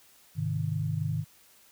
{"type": "chord", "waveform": "sine", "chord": "Ab major", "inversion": "none", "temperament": "equal with one note detuned", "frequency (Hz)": [103.83, 130.81, 154.67], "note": ["Ab2", "C3", "Eb3"], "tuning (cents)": [0, 0, -10], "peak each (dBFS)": [-32, -34, -30], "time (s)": [0.35, 1.25], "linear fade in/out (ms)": 50, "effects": ["white hiss -59 dBFS RMS until 1.71 s"]}